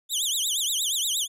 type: tone with vibrato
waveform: 20% pulse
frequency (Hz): 3400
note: G#7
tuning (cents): +40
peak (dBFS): -18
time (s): 0.09-1.28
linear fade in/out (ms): 50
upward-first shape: triangle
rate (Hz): 8.5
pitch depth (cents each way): 280
effects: none